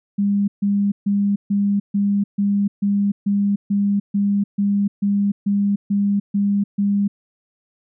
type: tone bursts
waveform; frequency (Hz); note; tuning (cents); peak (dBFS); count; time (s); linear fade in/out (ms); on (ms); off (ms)
sine; 201.5; G3; +48; -15; 16; 0.18-7.08; 10; 300; 140
effects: none